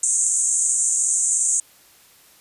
white band-pass noise, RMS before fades -20 dBFS, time 0.03-1.6 s, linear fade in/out 2 ms, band 6500 to 8900 Hz, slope 96 dB/octave, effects white hiss -52 dBFS RMS until 2.4 s + resampled to 32000 Hz

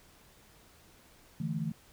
sine chord, D suspended second, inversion none, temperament equal with one note detuned, 146.83 / 164.81 / 219.1 Hz, D3 / E3 / A3, 0 / 0 / -7 cents, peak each -37 / -34 / -37 dBFS, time 1.4-1.72 s, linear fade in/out 5 ms, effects pink hiss -60 dBFS RMS until 1.92 s

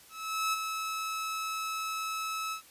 sawtooth tone with ADSR envelope, 1299 Hz, E6, 26 cents flat, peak -23 dBFS, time 0.09-2.62 s, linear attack 440 ms, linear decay 22 ms, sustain -6 dB, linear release 100 ms, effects white hiss -56 dBFS RMS until 2.7 s + resampled to 32000 Hz

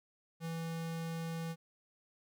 square tone, 164.81 Hz, E3, in tune, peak -38 dBFS, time 0.4-1.56 s, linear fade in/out 50 ms, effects none

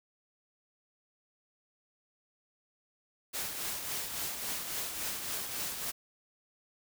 white noise with tremolo, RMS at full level -35 dBFS, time 3.33-5.92 s, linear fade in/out 20 ms, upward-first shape triangle, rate 3.6 Hz, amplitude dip 50%, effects none

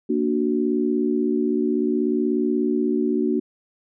sine chord, Bb augmented, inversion none, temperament equal, 233.1 / 293.7 / 370 Hz, Bb3 / D4 / F#4, 0 / 0 / 0 cents, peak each -23 dBFS, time 0.09-3.4 s, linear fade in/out 10 ms, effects none

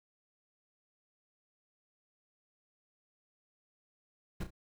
brown noise with echo, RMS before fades -34 dBFS, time 4.4-4.44 s, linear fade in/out 10 ms, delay 33 ms, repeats 2, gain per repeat -9 dB, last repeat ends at 4.506 s, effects none

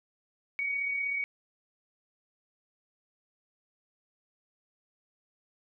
sine tone with amplitude modulation, 2247 Hz, C#7, 23 cents sharp, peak -27 dBFS, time 0.59-1.24 s, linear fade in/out 0 ms, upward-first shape sine, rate 36.2 Hz, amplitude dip 40%, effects none

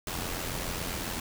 pink noise with amplitude modulation, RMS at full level -32 dBFS, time 0.07-1.2 s, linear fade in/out 2 ms, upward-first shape sine, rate 87.5 Hz, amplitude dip 50%, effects none

